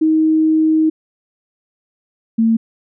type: tone pair in turn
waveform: sine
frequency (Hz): 315.2 / 225.8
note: D#4 / A3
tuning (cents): +23 / +45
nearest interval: tritone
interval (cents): 578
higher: first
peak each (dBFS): -10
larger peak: neither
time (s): 0.01-0.9 / 2.38-2.57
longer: first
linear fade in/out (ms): 10
effects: none